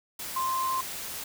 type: tone in noise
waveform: sine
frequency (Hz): 1046.5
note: C6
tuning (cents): 0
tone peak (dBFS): -26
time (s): 0.36-0.81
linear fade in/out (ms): 5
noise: white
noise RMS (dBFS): -37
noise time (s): 0.19-1.24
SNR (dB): +8
effects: none